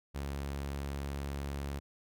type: tone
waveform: sawtooth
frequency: 70.1 Hz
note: C#2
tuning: 20 cents sharp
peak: -32 dBFS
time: 0.14-1.8 s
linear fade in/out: 20 ms
effects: none